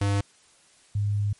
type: tone pair in turn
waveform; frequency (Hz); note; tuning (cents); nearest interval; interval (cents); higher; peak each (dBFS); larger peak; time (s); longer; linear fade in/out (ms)
square / sine; 100.4 / 102.63; G2 / G#2; +42 / -20; unison; 38; second; -22; neither; 0.01-0.21 / 0.95-1.33; second; 5
effects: white hiss -58 dBFS RMS until 1.39 s + MP3 48 kbps